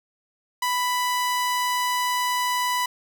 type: tone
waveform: sawtooth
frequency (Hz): 991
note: B5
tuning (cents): +6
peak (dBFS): -18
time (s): 0.62-2.86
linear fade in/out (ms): 5
effects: none